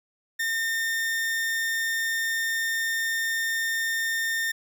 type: tone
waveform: 40% pulse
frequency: 1816 Hz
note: A#6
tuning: 46 cents flat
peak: -24 dBFS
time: 0.39-4.52 s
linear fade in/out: 10 ms
effects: none